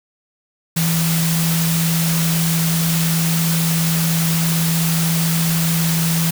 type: tone in noise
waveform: sine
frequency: 164.81 Hz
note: E3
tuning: in tune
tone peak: -16 dBFS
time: 0.76-6.31 s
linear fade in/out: 10 ms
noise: white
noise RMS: -22 dBFS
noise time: 0.76-6.31 s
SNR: +3 dB
effects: none